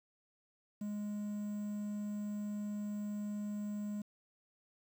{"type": "tone with quantisation", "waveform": "triangle", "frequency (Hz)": 207.7, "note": "G#3", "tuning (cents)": 0, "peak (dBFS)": -35, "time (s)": [0.81, 4.02], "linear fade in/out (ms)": 5, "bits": 10, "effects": []}